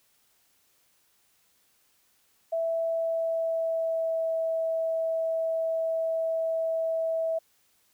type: tone with pitch glide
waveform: sine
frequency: 659.3 to 651.7 Hz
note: E5 to E5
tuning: 0 to -20 cents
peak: -25 dBFS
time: 2.52-7.39 s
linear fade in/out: 10 ms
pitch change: -20 cents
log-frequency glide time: 2.8-4.32 s
effects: white hiss -67 dBFS RMS until 7.93 s